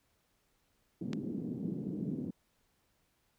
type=band-pass noise; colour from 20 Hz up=pink; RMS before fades=-38 dBFS; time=1.01-2.31 s; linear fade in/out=5 ms; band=170 to 310 Hz; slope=24 dB/octave
type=click; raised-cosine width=0.2 ms; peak=-24 dBFS; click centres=1.132 s
effects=pink hiss -75 dBFS RMS until 3.38 s